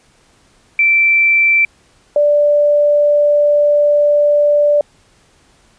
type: tone pair in turn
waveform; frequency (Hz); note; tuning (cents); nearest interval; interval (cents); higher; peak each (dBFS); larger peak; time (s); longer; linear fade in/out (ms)
sine; 2338 / 586.9; D7 / D5; -8 / -1; 2 octaves; 2393; first; -8; neither; 0.79-1.65 / 2.16-4.81; second; 2
effects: pink hiss -52 dBFS RMS until 5.78 s + resampled to 22050 Hz